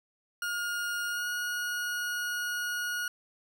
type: tone with pitch glide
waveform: 40% pulse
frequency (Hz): 1426 to 1446.7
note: F6 to F#6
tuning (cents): +36 to -39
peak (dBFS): -30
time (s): 0.42-3.08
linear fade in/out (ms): 2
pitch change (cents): +25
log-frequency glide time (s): 1.08-1.28
effects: none